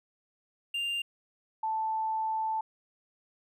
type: tone pair in turn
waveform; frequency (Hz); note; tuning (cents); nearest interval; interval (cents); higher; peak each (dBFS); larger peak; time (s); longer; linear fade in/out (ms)
triangle / sine; 2794 / 880.1; F7 / A5; 0 / 0; octave + minor sixth; 2000; first; -28; neither; 0.74-1.02 / 1.63-2.61; second; 5
effects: none